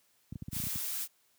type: clicks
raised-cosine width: 5 ms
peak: -26 dBFS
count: 10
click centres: 0.325 / 0.357 / 0.423 / 0.484 / 0.531 / 0.566 / 0.6 / 0.638 / 0.669 / 0.758 s
type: noise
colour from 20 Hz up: blue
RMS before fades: -36 dBFS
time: 0.51-1.08 s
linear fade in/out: 50 ms
effects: white hiss -70 dBFS RMS until 1.38 s + high-pass 80 Hz 12 dB/octave